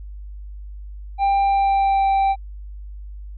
triangle tone with pitch glide, 792 to 782 Hz, G5 to G5, +18 to -4 cents, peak -13 dBFS, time 1.18-2.36 s, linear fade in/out 50 ms, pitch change -22 cents, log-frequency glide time 1.42-2.07 s, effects added 50 Hz sine -32 dBFS peak until 3.37 s + resampled to 11025 Hz

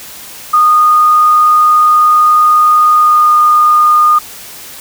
sine tone with pitch glide, 1230 to 1221.5 Hz, D#6 to D#6, -20 to -32 cents, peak -4 dBFS, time 0.53-4.19 s, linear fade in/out 10 ms, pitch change -12 cents, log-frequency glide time 2.94-3.33 s, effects white hiss -30 dBFS RMS until 4.8 s

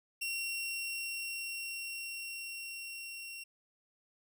sawtooth tone with level ramp, 2737 Hz, F7, 36 cents flat, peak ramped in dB -31 to -40 dBFS, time 0.21-3.44 s, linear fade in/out 10 ms, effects none

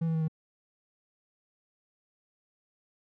triangle tone with pitch steps, 164.81 / 162.45 / 160.12 / 157.82 Hz, E3 / E3 / D#3 / D#3, 0 / -25 / +50 / +25 cents, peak -24 dBFS, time 0.01-0.282 s, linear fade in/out 10 ms, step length 68 ms, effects none

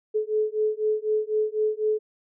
sine beating tone pair, 427.7 / 431.7 Hz, A4 / A4, -49 / -33 cents, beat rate 4 Hz, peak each -25 / -25 dBFS, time 0.14-1.99 s, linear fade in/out 20 ms, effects none

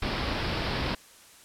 pink low-pass noise, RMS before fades -30 dBFS, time 0.02-0.95 s, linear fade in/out 5 ms, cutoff 5300 Hz, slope 96 dB/octave, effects white hiss -53 dBFS RMS until 1.44 s + low-pass 11000 Hz 12 dB/octave

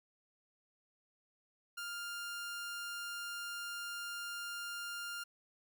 sawtooth tone, 1400 Hz, F6, 4 cents sharp, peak -37 dBFS, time 1.77-5.24 s, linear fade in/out 10 ms, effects none

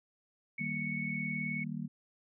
sine tone with vibrato, 2217 Hz, C#7, in tune, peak -36 dBFS, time 0.58-1.64 s, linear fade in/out 5 ms, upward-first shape triangle, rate 18 Hz, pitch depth 12 cents each way
sine chord, Eb major, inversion none, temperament just, 155.56 / 194.45 / 233.3 Hz, Eb3 / G3 / Bb3, 0 / -14 / +2 cents, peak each -40 dBFS, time 0.59-1.88 s, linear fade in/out 20 ms
effects none

